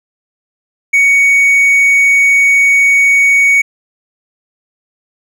triangle tone, 2236 Hz, C#7, 14 cents sharp, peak -4 dBFS, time 0.93-3.62 s, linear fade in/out 10 ms, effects none

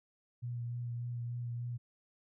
sine tone with vibrato, 120 Hz, B2, 49 cents flat, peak -36 dBFS, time 0.42-1.78 s, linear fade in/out 20 ms, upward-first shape sine, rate 3.4 Hz, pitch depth 18 cents each way, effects none

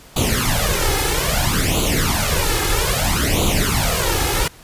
pink noise with flanger, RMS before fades -18 dBFS, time 0.16-4.48 s, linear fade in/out 5 ms, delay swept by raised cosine 0.28 to 2.38 ms, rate 0.61 Hz, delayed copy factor +0.8, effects pink hiss -44 dBFS RMS until 4.63 s + resampled to 32000 Hz

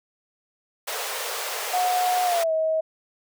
pink high-pass noise, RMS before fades -30 dBFS, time 0.87-2.44 s, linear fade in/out 10 ms, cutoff 450 Hz, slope 48 dB/octave
sine tone with pitch glide, 727 to 636.6 Hz, F#5 to D#5, -31 to +39 cents, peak -20 dBFS, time 1.73-2.81 s, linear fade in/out 10 ms, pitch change -230 cents, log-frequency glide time 2.24-2.52 s
effects none

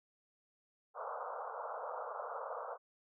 pink band-pass noise, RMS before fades -43 dBFS, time 0.94-2.78 s, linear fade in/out 50 ms, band 470 to 1400 Hz, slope 96 dB/octave, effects none

